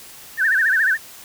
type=tone with vibrato; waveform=sine; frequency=1661.2 Hz; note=G#6; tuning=in tune; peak=-14 dBFS; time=0.37-0.98 s; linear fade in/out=50 ms; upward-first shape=sine; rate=14 Hz; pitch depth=180 cents each way; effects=white hiss -41 dBFS RMS until 1.24 s